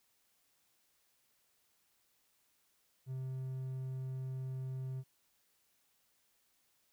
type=tone; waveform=triangle; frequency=130.81 Hz; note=C3; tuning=in tune; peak=-36 dBFS; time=3.06-5.04 s; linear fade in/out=50 ms; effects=white hiss -75 dBFS RMS until 6.92 s